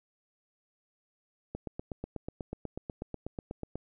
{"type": "click train", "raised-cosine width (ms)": 2, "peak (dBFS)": -23, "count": 19, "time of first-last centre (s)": [1.55, 3.756], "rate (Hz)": 8.16, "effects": []}